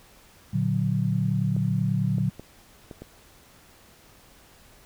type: chord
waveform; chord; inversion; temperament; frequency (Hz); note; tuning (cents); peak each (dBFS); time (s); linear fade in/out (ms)
sine; Bb augmented; none; equal; 116.54 / 146.83 / 185; Bb2 / D3 / F#3; 0 / 0 / 0; -26; 0.53-2.3; 10
type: clicks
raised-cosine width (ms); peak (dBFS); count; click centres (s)
2; -25; 5; 1.565 / 2.183 / 2.396 / 2.912 / 3.02
effects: pink hiss -54 dBFS RMS until 4.85 s